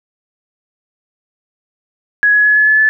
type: tone with pitch steps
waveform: sine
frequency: 1673 / 1685.6 / 1698.3 / 1711.1 / 1724 / 1737 Hz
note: G#6 / G#6 / G#6 / A6 / A6 / A6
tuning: +12 / +25 / +38 / -49 / -36 / -23 cents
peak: -7 dBFS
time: 2.23-2.89 s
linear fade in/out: 0 ms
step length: 110 ms
effects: none